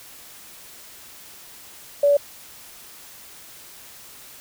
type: tone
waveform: sine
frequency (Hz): 573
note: D5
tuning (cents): -43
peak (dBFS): -13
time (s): 2.03-2.17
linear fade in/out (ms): 5
effects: white hiss -44 dBFS RMS until 4.4 s